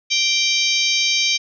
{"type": "harmonic tone with a mistuned harmonic", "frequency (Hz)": 784, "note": "G5", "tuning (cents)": 0, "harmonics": [3, 4, 5, 6, 7, 8], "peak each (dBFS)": [-21, -22, -23, -24, -24, -25], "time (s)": [0.1, 1.38], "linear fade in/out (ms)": 20, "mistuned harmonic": 5, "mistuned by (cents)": -50, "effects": []}